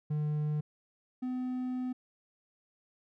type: tone pair in turn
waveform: triangle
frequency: 150.5 / 253.1 Hz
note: D3 / B3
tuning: +43 / +43 cents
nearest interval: major sixth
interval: 900 cents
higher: second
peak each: -27 / -30 dBFS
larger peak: first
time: 0.1-0.61 / 1.22-1.93 s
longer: second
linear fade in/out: 10 ms
effects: none